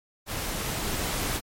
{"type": "noise with level ramp", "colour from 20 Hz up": "pink", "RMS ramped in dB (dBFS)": [-32, -28], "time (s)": [0.26, 1.41], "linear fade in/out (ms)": 50, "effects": ["MP3 64 kbps"]}